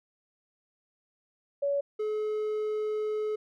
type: tone pair in turn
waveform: sine / triangle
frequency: 565 / 427.5 Hz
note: C#5 / A4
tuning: +33 / -50 cents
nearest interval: perfect fourth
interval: 483 cents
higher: first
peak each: -25 / -26 dBFS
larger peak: first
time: 1.62-1.81 / 1.99-3.36 s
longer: second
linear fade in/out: 10 ms
effects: none